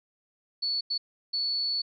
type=tone bursts at uneven times; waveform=sine; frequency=4435 Hz; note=C#8; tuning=in tune; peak=-26 dBFS; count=3; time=0.62-0.81 / 0.9-0.98 / 1.33-1.82 s; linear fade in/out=10 ms; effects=none